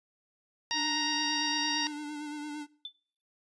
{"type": "harmonic tone", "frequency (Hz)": 935, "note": "A#5", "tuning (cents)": 5, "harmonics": [1, 2, 3, 4, 5, 6], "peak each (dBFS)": [-36, -36, -36, -36, -36, -36], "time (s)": [0.71, 1.87], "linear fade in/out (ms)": 0}
{"type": "tone with vibrato", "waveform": "square", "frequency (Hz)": 297.4, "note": "D4", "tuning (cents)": 22, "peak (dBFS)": -37, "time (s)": [0.73, 2.67], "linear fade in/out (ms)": 50, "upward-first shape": "sine", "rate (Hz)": 8.8, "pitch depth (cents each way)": 32}
{"type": "tone with exponential decay", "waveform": "sine", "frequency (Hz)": 3520, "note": "A7", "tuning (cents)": 0, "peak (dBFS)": -33, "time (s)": [2.85, 2.95], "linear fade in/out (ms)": 2, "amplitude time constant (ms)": 21}
{"effects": ["noise-tail reverb RT60 0.5 s tail -22 dB re dry", "resampled to 22050 Hz"]}